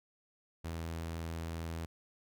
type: tone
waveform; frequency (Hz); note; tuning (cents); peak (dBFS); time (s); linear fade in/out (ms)
sawtooth; 82.41; E2; 0; -34; 0.64-1.86; 10
effects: none